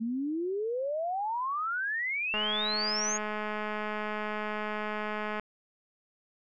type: exponential sweep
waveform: sine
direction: up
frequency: 219.6 to 6740 Hz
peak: -29 dBFS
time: 0-3.18 s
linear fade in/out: 20 ms
type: click train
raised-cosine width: 0.5 ms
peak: -20 dBFS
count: 649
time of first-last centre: 2.34-5.397 s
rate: 212 Hz
effects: none